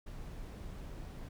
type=noise; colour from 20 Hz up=brown; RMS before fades=-45 dBFS; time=0.06-1.29 s; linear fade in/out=10 ms; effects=none